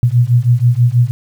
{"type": "beating tone pair", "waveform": "sine", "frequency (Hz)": [118.1, 124.3], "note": ["A#2", "B2"], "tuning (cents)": [23, 12], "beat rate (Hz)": 6.2, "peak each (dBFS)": -11, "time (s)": [0.03, 1.11], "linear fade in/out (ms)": 0, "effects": ["7-bit"]}